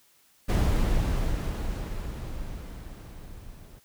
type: noise with level ramp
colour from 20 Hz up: brown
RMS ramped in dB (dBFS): -21 to -47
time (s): 0.48-3.8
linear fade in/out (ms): 20
effects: white hiss -62 dBFS RMS until 3.84 s